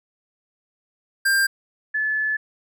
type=tone pair in turn; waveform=square / sine; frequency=1591 / 1729 Hz; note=G6 / A6; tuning=+25 / -31 cents; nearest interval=minor second; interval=144 cents; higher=second; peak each=-17 / -20 dBFS; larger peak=first; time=1.25-1.47 / 1.94-2.37 s; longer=second; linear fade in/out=10 ms; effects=none